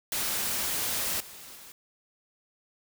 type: noise with level steps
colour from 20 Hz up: white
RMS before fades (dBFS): -30 / -46 / -48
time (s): 0.12-1.72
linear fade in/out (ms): 2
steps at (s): 1.2 / 1.55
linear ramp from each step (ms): 5
effects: none